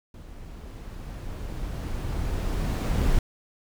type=noise with level ramp; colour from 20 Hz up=brown; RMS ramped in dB=-43 to -22 dBFS; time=0.14-3.19 s; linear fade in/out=2 ms; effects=none